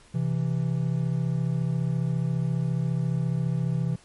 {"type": "tone pair together", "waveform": "triangle", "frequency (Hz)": [130.81, 165.38], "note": ["C3", "E3"], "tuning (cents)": [0, 6], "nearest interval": "major third", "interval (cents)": 406, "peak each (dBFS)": -24, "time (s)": [0.14, 3.96], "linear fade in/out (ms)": 10, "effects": ["pink hiss -55 dBFS RMS until 4.04 s", "MP3 48 kbps"]}